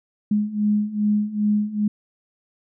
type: beating tone pair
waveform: sine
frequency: 207.7 / 210.2 Hz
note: G#3 / G#3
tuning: 0 / +21 cents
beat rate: 2.5 Hz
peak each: -23 / -20 dBFS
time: 0.31-1.88 s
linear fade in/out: 5 ms
effects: none